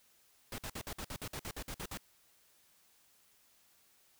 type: noise bursts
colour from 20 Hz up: pink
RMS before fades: -42 dBFS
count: 13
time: 0.52-1.974 s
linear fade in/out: 2 ms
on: 62 ms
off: 54 ms
effects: white hiss -68 dBFS RMS until 4.19 s